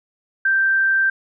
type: tone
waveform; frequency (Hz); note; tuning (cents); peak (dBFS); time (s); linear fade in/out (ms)
sine; 1568; G6; 0; -14; 0.45-1.1; 5
effects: none